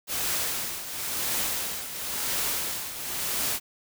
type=noise with tremolo; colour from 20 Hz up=white; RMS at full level=-27 dBFS; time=0.07-3.6 s; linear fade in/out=50 ms; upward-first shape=triangle; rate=0.96 Hz; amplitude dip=70%; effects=none